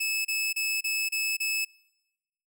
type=tone bursts; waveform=sawtooth; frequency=2604 Hz; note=E7; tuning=22 cents flat; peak=-23 dBFS; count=6; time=0-1.65 s; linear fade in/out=10 ms; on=250 ms; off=30 ms; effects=noise-tail reverb RT60 1.0 s tail -25 dB re dry